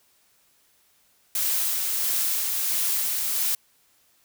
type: noise with tremolo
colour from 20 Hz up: blue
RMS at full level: -24 dBFS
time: 1.35-3.55 s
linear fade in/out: 2 ms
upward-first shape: sine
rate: 1.5 Hz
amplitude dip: 25%
effects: white hiss -63 dBFS RMS until 4.24 s